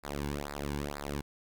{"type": "tone with flanger", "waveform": "sawtooth", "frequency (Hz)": 71.9, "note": "D2", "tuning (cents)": -36, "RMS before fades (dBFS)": -37, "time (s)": [0.03, 1.22], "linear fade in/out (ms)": 20, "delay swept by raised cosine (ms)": [0.32, 1.62], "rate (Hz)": 2.1, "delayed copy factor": -0.95, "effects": []}